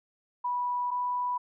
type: tone pair in turn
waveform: sine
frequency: 981 / 986 Hz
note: B5 / B5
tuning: -12 / -3 cents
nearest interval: unison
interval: 9 cents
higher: second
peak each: -27 dBFS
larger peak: neither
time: 0.44-0.91 / 0.91-1.38 s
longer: neither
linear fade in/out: 10 ms
effects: none